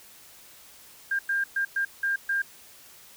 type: tone bursts at uneven times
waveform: sine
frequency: 1600 Hz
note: G6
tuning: 35 cents sharp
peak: -23 dBFS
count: 6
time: 1.11-1.19 / 1.29-1.44 / 1.56-1.65 / 1.76-1.85 / 2.03-2.16 / 2.29-2.42 s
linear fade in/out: 5 ms
effects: white hiss -51 dBFS RMS until 3.16 s